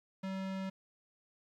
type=tone; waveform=square; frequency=191.2 Hz; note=G3; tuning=43 cents flat; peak=-37 dBFS; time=0.23-0.7 s; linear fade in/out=10 ms; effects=low-pass 4000 Hz 12 dB/octave + 11-bit